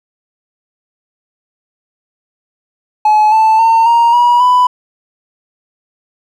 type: tone with pitch steps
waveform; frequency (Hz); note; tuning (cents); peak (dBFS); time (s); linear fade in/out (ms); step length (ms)
triangle; 853 / 879.5 / 906.9 / 935.1 / 964.1 / 994.1; G#5 / A5 / A#5 / A#5 / B5 / B5; +46 / -1 / -48 / +5 / -42 / +11; -3; 3.05-4.67; 5; 270
effects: tanh soft clip ceiling 0 dBFS